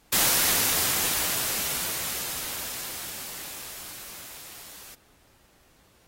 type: noise with level ramp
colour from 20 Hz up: white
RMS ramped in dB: -21 to -46 dBFS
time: 0.12-4.95 s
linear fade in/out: 10 ms
effects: pink hiss -61 dBFS RMS until 6.07 s + AAC 48 kbps